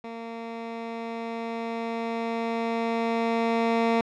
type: tone with level ramp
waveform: 15% pulse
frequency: 229.5 Hz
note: A#3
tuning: 27 cents flat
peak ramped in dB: -29 to -14 dBFS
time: 0.04-4.01 s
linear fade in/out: 2 ms
effects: low-pass 3000 Hz 12 dB/octave